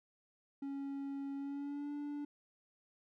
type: tone with pitch glide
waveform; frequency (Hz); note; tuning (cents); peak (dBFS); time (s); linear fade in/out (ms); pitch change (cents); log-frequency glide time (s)
triangle; 277.2 to 290.8; C#4 to D4; 0 to -17; -37; 0.62-2.25; 5; +83; 1.36-1.92
effects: none